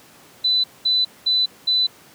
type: tone bursts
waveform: sine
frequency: 3999 Hz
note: B7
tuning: 21 cents sharp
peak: -15 dBFS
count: 4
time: 0.44-1.87 s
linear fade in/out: 10 ms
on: 200 ms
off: 210 ms
effects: pink hiss -48 dBFS RMS until 2.14 s + high-pass 150 Hz 12 dB/octave